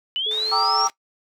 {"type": "linear sweep", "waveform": "sine", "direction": "up", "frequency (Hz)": [2936, 5730], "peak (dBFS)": -21, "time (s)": [0.16, 0.87], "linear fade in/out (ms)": 0}
{"type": "tone with tremolo", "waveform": "sine", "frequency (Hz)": 432, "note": "A4", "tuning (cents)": -32, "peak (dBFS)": -31, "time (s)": [0.26, 0.86], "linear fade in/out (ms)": 5, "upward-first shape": "sine", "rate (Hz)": 4.3, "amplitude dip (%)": 30}
{"type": "band-pass noise", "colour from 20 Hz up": "pink", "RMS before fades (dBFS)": -41, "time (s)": [0.31, 0.9], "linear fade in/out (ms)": 0, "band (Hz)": [560, 7800], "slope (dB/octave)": 12}
{"type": "chord", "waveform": "sine", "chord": "E half-diminished seventh", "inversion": "first", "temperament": "equal", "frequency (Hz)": [784, 932.3, 1174.7, 1318.5], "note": ["G5", "Bb5", "D6", "E6"], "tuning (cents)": [0, 0, 0, 0], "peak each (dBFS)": -24, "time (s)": [0.51, 0.89], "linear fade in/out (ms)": 20}
{"effects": ["noise-tail reverb RT60 0.1 s tail -18 dB re dry"]}